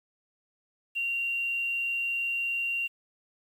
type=tone; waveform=sine; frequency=2763 Hz; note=F7; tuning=19 cents flat; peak=-27 dBFS; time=0.95-2.88 s; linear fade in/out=20 ms; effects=9-bit